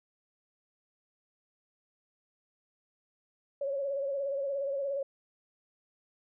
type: tone with vibrato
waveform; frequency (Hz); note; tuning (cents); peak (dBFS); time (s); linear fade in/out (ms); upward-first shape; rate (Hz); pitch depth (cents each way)
sine; 554.4; C#5; 0; -30; 3.61-5.03; 5; sine; 17; 50
effects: none